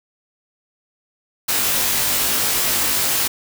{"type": "noise with comb filter", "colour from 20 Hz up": "white", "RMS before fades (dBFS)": -19, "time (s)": [1.48, 3.28], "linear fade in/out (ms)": 10, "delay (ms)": 20, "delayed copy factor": 0.9, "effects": []}